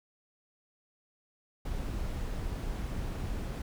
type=noise; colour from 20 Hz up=brown; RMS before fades=-35 dBFS; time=1.65-3.62 s; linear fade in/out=5 ms; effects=none